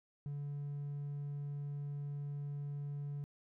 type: tone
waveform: triangle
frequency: 143.6 Hz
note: D3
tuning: 39 cents flat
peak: -36 dBFS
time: 0.26-3.24 s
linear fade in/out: 0 ms
effects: tanh soft clip ceiling -33 dBFS

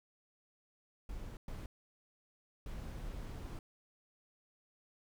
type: noise bursts at uneven times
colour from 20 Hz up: brown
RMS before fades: -44 dBFS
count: 3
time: 1.09-1.37 / 1.48-1.66 / 2.66-3.59 s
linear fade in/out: 2 ms
effects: none

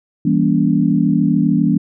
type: chord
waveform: sine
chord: E diminished seventh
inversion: none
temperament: just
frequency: 164.81 / 197.78 / 237.3 / 284.8 Hz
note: E3 / G3 / Bb3 / Db4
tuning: 0 / +16 / +31 / +47 cents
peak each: -17 dBFS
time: 0.25-1.78 s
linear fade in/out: 5 ms
effects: none

